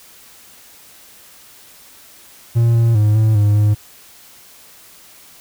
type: tone with pitch steps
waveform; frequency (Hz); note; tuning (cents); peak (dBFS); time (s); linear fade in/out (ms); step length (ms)
triangle; 116.8 / 115.7 / 105.7 / 109.5 / 103.6 / 104.9; A#2 / A#2 / G#2 / A2 / G#2 / G#2; +4 / -13 / +31 / -8 / -4 / +18; -8; 2.55-3.75; 20; 200
effects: white hiss -44 dBFS RMS until 5.4 s